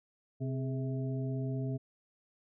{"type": "harmonic tone with a mistuned harmonic", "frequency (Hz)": 130.81, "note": "C3", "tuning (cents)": 0, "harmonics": [1, 2, 3, 5], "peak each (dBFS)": [-33, -39, -43, -47], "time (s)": [0.4, 1.78], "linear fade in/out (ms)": 20, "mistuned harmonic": 3, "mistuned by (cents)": 86, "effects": []}